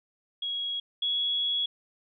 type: tone pair in turn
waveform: sine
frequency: 3315 / 3352 Hz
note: G#7 / G#7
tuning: -4 / +15 cents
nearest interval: unison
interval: 19 cents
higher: second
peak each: -29 / -25 dBFS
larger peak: second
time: 0.42-0.8 / 1.02-1.66 s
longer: second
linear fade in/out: 5 ms
effects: none